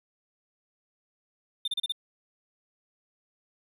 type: tone bursts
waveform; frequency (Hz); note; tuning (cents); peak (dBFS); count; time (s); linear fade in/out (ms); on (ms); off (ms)
triangle; 3599; A7; +38; -25; 5; 1.65-1.922; 5; 28; 33
effects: none